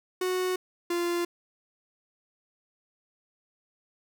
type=tone pair in turn; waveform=45% pulse; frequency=368 / 346.7 Hz; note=F#4 / F4; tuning=-9 / -13 cents; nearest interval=minor second; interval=104 cents; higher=first; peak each=-26 dBFS; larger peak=neither; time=0.21-0.56 / 0.9-1.25 s; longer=neither; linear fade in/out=5 ms; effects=none